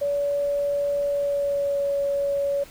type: tone with pitch glide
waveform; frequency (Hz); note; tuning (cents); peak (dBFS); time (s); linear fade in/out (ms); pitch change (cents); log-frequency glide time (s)
sine; 571 to 562.8; D5 to C#5; -49 to +26; -21; 0.01-2.64; 10; -25; 1.01-1.85
effects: pink hiss -47 dBFS RMS until 2.7 s